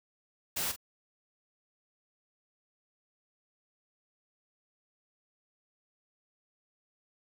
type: noise with echo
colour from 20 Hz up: white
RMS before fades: -33 dBFS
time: 0.56-0.72 s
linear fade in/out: 10 ms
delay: 43 ms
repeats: 1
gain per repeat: -11 dB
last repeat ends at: 0.763 s
effects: none